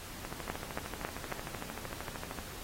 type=two click trains; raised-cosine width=0.5 ms; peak=-24 / -19 dBFS; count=29 / 4; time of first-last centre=0.25-2.387 / 0.5-1.324 s; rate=13.1 / 3.64 Hz; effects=pink hiss -46 dBFS RMS until 2.63 s + AAC 48 kbps